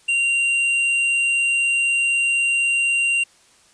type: tone with tanh clipping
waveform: sine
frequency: 2768 Hz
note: F7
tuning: 16 cents flat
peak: -18 dBFS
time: 0.08-3.24 s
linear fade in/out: 10 ms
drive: 9 dB
effects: white hiss -54 dBFS RMS until 3.73 s + resampled to 22050 Hz